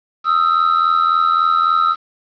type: ring-modulated tone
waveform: triangle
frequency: 1298 Hz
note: E6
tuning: 27 cents flat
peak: -7 dBFS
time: 0.24-1.96 s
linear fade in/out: 50 ms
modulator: 41.8 Hz
effects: resampled to 11025 Hz + 7-bit